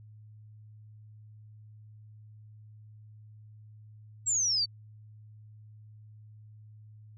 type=exponential sweep; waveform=sine; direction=down; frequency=7700 to 4437 Hz; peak=-25 dBFS; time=4.26-4.66 s; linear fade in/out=20 ms; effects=added 107 Hz sine -49 dBFS peak until 7.17 s